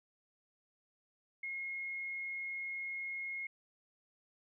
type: tone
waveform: sine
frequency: 2156 Hz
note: C#7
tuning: 49 cents flat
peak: -38 dBFS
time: 1.43-3.47 s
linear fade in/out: 5 ms
effects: none